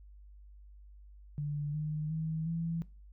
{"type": "tone with pitch steps", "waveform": "sine", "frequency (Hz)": [146.83, 152.98, 159.38, 166.05], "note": ["D3", "D#3", "D#3", "E3"], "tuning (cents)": [0, -29, 42, 13], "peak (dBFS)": -32, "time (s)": [1.38, 2.82], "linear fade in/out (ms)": 0, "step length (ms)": 360, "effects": ["noise-tail reverb RT60 0.3 s tail -19 dB re dry", "added 50 Hz sine -51 dBFS peak until 3.12 s"]}